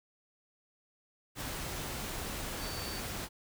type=tone in noise; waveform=sine; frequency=4552 Hz; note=C#8; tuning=45 cents sharp; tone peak=-44 dBFS; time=2.58-3.02 s; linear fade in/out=50 ms; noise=pink; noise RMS=-39 dBFS; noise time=1.35-3.29 s; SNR=-8 dB; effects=none